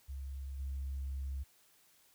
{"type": "tone with level steps", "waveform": "sine", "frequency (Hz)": 67.9, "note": "C#2", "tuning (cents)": -35, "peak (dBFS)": [-39, -35], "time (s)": [0.08, 1.44], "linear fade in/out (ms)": 20, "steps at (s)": 0.59, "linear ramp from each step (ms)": 10, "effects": ["tanh soft clip ceiling -33 dBFS", "white hiss -67 dBFS RMS until 2.14 s"]}